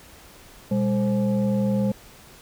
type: tone with frequency modulation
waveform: sine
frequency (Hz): 202.1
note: G#3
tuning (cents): -47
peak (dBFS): -19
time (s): 0.71-1.92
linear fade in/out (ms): 5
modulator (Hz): 324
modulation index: 0.81
effects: pink hiss -48 dBFS RMS until 2.41 s